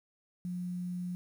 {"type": "tone with quantisation", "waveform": "sine", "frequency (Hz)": 178.7, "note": "F3", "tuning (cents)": 40, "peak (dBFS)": -34, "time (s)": [0.45, 1.15], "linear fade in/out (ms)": 0, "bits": 10, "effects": []}